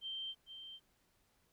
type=tone with echo; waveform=sine; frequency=3136 Hz; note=G7; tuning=in tune; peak=-40 dBFS; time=0.01-0.35 s; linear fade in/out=50 ms; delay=450 ms; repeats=1; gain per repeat=-8 dB; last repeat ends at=0.8 s; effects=pink hiss -75 dBFS RMS until 1.52 s